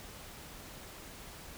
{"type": "silence", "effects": ["pink hiss -49 dBFS RMS until 1.57 s"]}